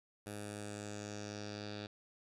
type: tone with low-pass filter sweep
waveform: 10% pulse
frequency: 103.83 Hz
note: G#2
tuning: in tune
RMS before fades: -45 dBFS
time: 0.26-1.87 s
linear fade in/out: 5 ms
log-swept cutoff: 11000 to 4100 Hz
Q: 3.5
effects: none